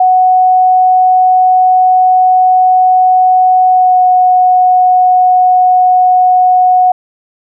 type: tone with pitch glide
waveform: sine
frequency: 740 to 734 Hz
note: F#5 to F#5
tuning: 0 to -14 cents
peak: -4 dBFS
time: 0-6.92 s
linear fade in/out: 5 ms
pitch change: -14 cents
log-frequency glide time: 3.68-4 s
effects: none